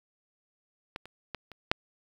clicks, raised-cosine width 0.3 ms, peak -20 / -30 / -19 / -29 / -6 dBFS, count 5, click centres 0.961 / 1.056 / 1.347 / 1.517 / 1.715 s, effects 8-bit

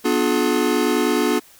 square chord, B diminished seventh, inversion none, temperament just, 246.9 / 296.3 / 355.6 / 426.7 Hz, B3 / D4 / F4 / Ab4, 0 / +15 / +31 / +47 cents, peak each -23 dBFS, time 0.04-1.4 s, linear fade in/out 20 ms, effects white hiss -49 dBFS RMS until 1.59 s

